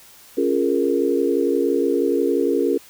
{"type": "chord", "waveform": "sine", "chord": "Bb minor seventh", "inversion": "first", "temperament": "equal", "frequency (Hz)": [277.2, 349.2, 415.3, 466.2], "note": ["Db4", "F4", "Ab4", "Bb4"], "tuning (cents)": [0, 0, 0, 0], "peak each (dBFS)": -22, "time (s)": [0.37, 2.78], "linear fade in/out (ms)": 10, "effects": ["white hiss -47 dBFS RMS until 2.89 s"]}